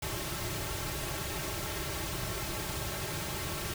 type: noise with comb filter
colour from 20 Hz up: pink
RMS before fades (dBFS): -36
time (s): 0.02-3.74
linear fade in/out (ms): 5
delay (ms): 4.1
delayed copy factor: -0.8
effects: none